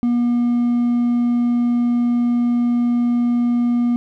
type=tone with hard clipping; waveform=triangle; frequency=240.2 Hz; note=B3; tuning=48 cents flat; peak=-15 dBFS; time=0.03-3.96 s; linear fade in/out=0 ms; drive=5 dB; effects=none